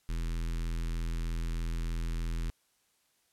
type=tone with notch filter; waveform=square; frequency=41.6 Hz; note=E1; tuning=17 cents sharp; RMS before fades=-33 dBFS; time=0.09-2.5 s; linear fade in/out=0 ms; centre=660 Hz; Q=0.59; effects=white hiss -72 dBFS RMS until 3.32 s + low-pass 12000 Hz 12 dB/octave